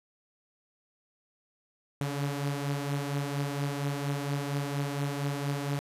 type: beating tone pair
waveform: sawtooth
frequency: 140.9 / 145.2 Hz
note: C#3 / D3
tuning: +29 / -19 cents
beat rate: 4.3 Hz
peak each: -27 / -32 dBFS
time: 2.01-5.79 s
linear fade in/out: 0 ms
effects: resampled to 32000 Hz